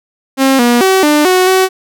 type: tone with pitch steps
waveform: sawtooth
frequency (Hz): 268 / 240.3 / 380.4 / 298.2 / 368.8 / 376.4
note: C4 / B3 / F#4 / D4 / F#4 / F#4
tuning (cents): +42 / -47 / +48 / +27 / -6 / +30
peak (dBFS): -3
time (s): 0.37-1.69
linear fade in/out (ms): 50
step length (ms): 220
effects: none